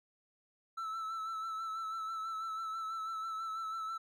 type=tone with vibrato; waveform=triangle; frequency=1318.5 Hz; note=E6; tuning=in tune; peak=-35 dBFS; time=0.77-3.98 s; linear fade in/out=10 ms; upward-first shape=sine; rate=6.1 Hz; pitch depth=31 cents each way; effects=none